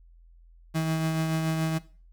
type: tone with tremolo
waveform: 35% pulse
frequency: 160.3 Hz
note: E3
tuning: 48 cents flat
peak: -22 dBFS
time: 0.74-1.79 s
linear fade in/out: 20 ms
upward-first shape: triangle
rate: 7 Hz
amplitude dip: 35%
effects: noise-tail reverb RT60 0.4 s tail -18 dB re dry + added 42 Hz sine -51 dBFS peak until 2.12 s